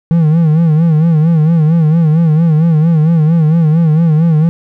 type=tone with vibrato; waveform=triangle; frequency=160.5 Hz; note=E3; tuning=46 cents flat; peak=-4 dBFS; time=0.11-4.49 s; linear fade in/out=0 ms; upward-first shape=sine; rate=4.4 Hz; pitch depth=100 cents each way; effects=none